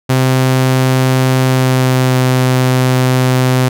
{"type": "tone with pitch glide", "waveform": "sawtooth", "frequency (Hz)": [130, 128.21], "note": ["C3", "C3"], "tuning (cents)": [-11, -35], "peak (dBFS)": -5, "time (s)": [0.09, 3.69], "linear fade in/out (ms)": 10, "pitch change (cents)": -24, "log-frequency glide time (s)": [1.45, 2.21], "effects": []}